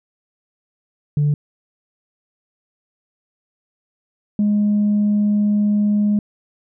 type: tone pair in turn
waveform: sine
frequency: 146.83 / 207.6 Hz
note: D3 / G#3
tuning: 0 / 0 cents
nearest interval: tritone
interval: 600 cents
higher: second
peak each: -12 dBFS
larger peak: neither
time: 1.17-1.34 / 4.39-6.19 s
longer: second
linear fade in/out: 2 ms
effects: tanh soft clip ceiling -11 dBFS

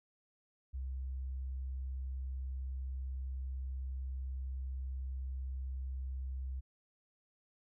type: tone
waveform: sine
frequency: 65.41 Hz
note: C2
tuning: in tune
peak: -37 dBFS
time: 0.73-6.61 s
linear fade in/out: 20 ms
effects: none

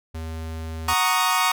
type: tone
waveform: square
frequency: 80.6 Hz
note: E2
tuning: 38 cents flat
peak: -30 dBFS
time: 0.14-0.94 s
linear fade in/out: 10 ms
type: chord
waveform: sawtooth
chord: D# minor seventh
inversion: first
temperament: equal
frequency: 740 / 932.3 / 1108.7 / 1244.5 Hz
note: F#5 / A#5 / C#6 / D#6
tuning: 0 / 0 / 0 / 0 cents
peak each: -23 / -20 / -20 / -20 dBFS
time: 0.88-1.52 s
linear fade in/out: 5 ms
effects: none

